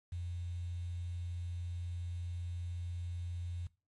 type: tone with quantisation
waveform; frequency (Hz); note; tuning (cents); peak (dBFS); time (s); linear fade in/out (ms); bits
sine; 87.3; F2; 0; -37; 0.12-3.67; 5; 10
effects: noise-tail reverb RT60 0.3 s tail -20 dB re dry + MP3 48 kbps